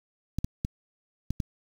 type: clicks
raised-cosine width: 5 ms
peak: -16 dBFS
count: 5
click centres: 0.386 / 0.445 / 0.649 / 1.306 / 1.402 s
effects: 7-bit